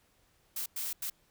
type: noise bursts at uneven times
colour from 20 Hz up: blue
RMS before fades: -36 dBFS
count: 3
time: 0.56-0.66 / 0.76-0.93 / 1.02-1.1 s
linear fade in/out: 5 ms
effects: pink hiss -69 dBFS RMS until 1.3 s

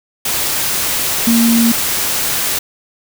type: tone in noise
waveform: sine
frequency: 231.8 Hz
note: A#3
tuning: 10 cents flat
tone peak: -9 dBFS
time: 1.27-1.72 s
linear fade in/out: 5 ms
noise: white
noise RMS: -17 dBFS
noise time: 0.25-2.59 s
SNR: +5 dB
effects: none

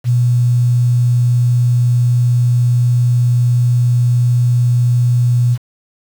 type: tone with quantisation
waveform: sine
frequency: 121.7 Hz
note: B2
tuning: 25 cents flat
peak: -9 dBFS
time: 0.04-5.58 s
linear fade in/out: 50 ms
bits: 6
effects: none

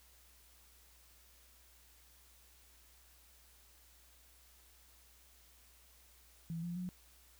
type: tone with pitch steps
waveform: sine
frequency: 165.7 / 173.24 / 181.12 Hz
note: E3 / F3 / F#3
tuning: +9 / -14 / -37 cents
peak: -38 dBFS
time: 6.5-6.89 s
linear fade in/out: 0 ms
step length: 130 ms
effects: added 60 Hz sine -66 dBFS peak until 7.39 s + white hiss -65 dBFS RMS until 7.39 s

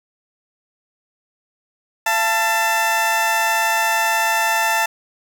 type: tone pair together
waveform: 20% pulse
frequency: 679.1 / 886 Hz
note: F5 / A5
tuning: -49 / +12 cents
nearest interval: perfect fourth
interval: 461 cents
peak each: -18 / -12 dBFS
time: 2.06-4.86 s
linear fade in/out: 5 ms
effects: none

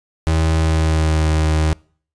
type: tone with pitch glide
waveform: 35% pulse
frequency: 80.1 to 78.09 Hz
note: E2 to D#2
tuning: -49 to +7 cents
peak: -12 dBFS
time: 0.27-1.73 s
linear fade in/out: 0 ms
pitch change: -44 cents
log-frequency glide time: 0.58-1.25 s
effects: noise-tail reverb RT60 0.5 s tail -26 dB re dry + resampled to 22050 Hz

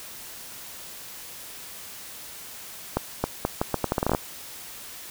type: accelerating click train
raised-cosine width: 1 ms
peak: -8 dBFS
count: 14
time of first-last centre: 2.97-4.149 s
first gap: 270 ms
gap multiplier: 0.78
effects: white hiss -41 dBFS RMS until 5.1 s

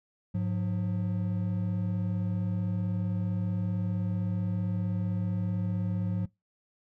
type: tone pair together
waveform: triangle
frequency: 103.83 / 179.36 Hz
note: G#2 / F3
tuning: 0 / +46 cents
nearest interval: major sixth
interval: 946 cents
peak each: -28 dBFS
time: 0.34-6.26 s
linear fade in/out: 10 ms
effects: noise-tail reverb RT60 0.2 s tail -23 dB re dry

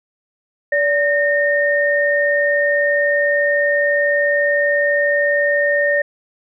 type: tone pair together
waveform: sine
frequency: 577.7 / 1834 Hz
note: D5 / A#6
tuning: -29 / -29 cents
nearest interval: octave + minor sixth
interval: 2000 cents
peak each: -16 dBFS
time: 0.72-6.02 s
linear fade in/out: 5 ms
effects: none

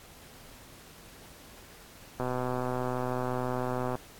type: click train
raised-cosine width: 1 ms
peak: -18 dBFS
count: 222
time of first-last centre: 2.2-3.954 s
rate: 126 Hz
effects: pink hiss -52 dBFS RMS until 4.19 s + AAC 64 kbps

